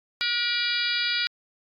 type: harmonic tone with a mistuned harmonic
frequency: 480.6 Hz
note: B4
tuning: 47 cents flat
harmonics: 3 / 4 / 5 / 6 / 7 / 8 / 9 / 10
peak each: -30 / -35 / -30 / -35 / -33 / -30 / -34 / -30 dBFS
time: 0.21-1.27 s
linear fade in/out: 0 ms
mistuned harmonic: 5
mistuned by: -31 cents
effects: AAC 64 kbps